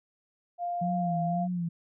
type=tone with pitch glide; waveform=sine; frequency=700 to 696 Hz; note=F5 to F5; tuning=+4 to -6 cents; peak=-29 dBFS; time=0.58-1.48 s; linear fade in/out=50 ms; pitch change=-10 cents; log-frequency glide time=1-1.23 s
type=tone with vibrato; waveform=sine; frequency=173.2 Hz; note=F3; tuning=14 cents flat; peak=-28 dBFS; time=0.81-1.69 s; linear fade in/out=10 ms; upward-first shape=sine; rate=1.9 Hz; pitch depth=82 cents each way
effects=none